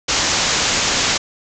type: low-pass noise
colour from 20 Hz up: white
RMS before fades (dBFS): -18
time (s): 0.08-1.18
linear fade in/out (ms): 10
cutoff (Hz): 7300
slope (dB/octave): 96
effects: none